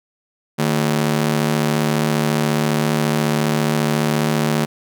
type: ring-modulated tone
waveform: sawtooth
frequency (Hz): 187.9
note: F#3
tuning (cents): +27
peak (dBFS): -9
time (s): 0.58-4.66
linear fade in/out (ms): 20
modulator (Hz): 37.3
effects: none